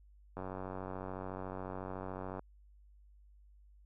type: click train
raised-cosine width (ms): 1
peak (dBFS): -28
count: 191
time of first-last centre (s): 0.37-2.393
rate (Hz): 93.9
effects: added 50 Hz sine -58 dBFS peak until 3.85 s